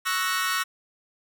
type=chord; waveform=sawtooth; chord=F# dominant seventh; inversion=second; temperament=equal; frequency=1108.7 / 1318.5 / 1480 / 1864.7 Hz; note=C#6 / E6 / F#6 / A#6; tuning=0 / 0 / 0 / 0 cents; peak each=-26 dBFS; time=0.05-0.64 s; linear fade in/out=20 ms; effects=none